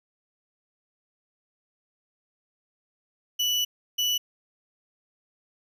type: tone bursts at uneven times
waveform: 35% pulse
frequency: 2960 Hz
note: F#7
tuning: in tune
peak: -21 dBFS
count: 2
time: 3.39-3.65 / 3.98-4.18 s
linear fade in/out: 10 ms
effects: none